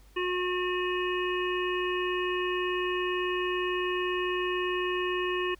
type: harmonic tone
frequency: 361.8 Hz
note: F#4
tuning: 39 cents flat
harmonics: 1 / 3 / 5 / 7 / 8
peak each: -29 / -34 / -36 / -37 / -38 dBFS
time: 0.16-5.55 s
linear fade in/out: 10 ms
effects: added 50 Hz sine -53 dBFS peak until 5.59 s + pink hiss -62 dBFS RMS until 5.59 s